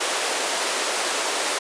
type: high-pass noise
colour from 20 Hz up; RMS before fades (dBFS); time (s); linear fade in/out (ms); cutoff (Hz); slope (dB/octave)
pink; -24; 0-1.59; 10; 390; 24
effects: resampled to 22050 Hz